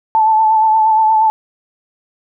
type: tone with vibrato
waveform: sine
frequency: 876 Hz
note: A5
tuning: 8 cents flat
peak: -8 dBFS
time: 0.15-1.3 s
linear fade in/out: 0 ms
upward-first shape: sine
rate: 8.5 Hz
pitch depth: 28 cents each way
effects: none